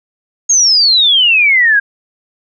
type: exponential sweep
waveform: sine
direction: down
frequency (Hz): 6645 to 1594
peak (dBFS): -6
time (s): 0.49-1.8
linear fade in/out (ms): 10
effects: none